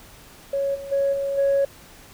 sine tone with level steps, 554.4 Hz, C#5, in tune, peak -20 / -32 / -17 / -22 / -15 dBFS, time 0.53-1.65 s, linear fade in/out 5 ms, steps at 0.74 / 0.91 / 1.12 / 1.37 s, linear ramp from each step 20 ms, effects tanh soft clip ceiling -14 dBFS + pink hiss -47 dBFS RMS until 2.13 s

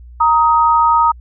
sine tone pair together, 932.3 / 1255.8 Hz, A#5 / D#6, 0 / +16 cents, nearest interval perfect fourth, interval 516 cents, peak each -11 / -12 dBFS, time 0.2-1.12 s, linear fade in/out 10 ms, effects added 60 Hz sine -34 dBFS peak until 1.2 s

